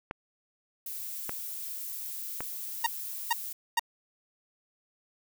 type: clicks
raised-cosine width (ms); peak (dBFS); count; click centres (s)
0.5; -19; 3; 0.111 / 1.294 / 2.406
type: noise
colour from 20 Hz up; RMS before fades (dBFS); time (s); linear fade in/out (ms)
violet; -38; 0.86-3.53; 5
type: tone bursts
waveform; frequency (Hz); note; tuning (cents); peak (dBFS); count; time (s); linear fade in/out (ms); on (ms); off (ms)
sawtooth; 932.3; A#5; 0; -19; 3; 2.84-3.795; 5; 25; 440
effects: none